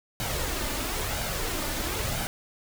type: noise with flanger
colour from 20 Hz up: pink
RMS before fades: -30 dBFS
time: 0.2-2.27 s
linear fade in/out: 0 ms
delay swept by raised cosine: 1.3 to 3.4 ms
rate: 1 Hz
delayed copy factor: +0.5
effects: none